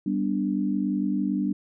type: chord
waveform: sine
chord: G major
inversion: none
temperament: equal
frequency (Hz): 196 / 246.9 / 293.7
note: G3 / B3 / D4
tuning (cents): 0 / 0 / 0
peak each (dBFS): -26 / -29 / -27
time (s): 0.06-1.53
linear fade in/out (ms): 5
effects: none